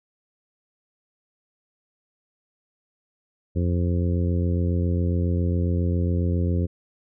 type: harmonic tone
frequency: 87.31 Hz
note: F2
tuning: in tune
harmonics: 1 / 2 / 3 / 4 / 5 / 6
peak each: -21 / -27 / -31 / -33 / -35 / -37 dBFS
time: 3.55-6.67 s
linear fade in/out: 20 ms
effects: none